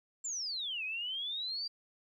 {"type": "exponential two-way sweep", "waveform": "sine", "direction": "down then up", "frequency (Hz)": [7459, 2484, 4758], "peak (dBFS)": -35, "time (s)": [0.24, 1.68], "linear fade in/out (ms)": 10, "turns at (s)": 0.84, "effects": ["12-bit"]}